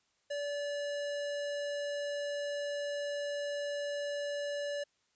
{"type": "tone", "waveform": "square", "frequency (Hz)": 577, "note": "D5", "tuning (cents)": -31, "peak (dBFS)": -35, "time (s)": [0.3, 4.84], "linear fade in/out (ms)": 10, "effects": ["white hiss -75 dBFS RMS until 5.15 s", "resampled to 16000 Hz"]}